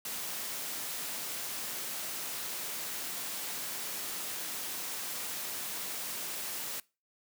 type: noise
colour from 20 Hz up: white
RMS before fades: -38 dBFS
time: 0.05-6.8 s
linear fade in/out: 2 ms
effects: noise-tail reverb RT60 0.3 s tail -23 dB re dry + high-pass 150 Hz 12 dB/octave